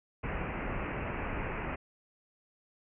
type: low-pass noise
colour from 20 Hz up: pink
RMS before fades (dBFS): -36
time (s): 0.23-1.76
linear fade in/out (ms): 10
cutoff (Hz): 2700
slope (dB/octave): 96
effects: none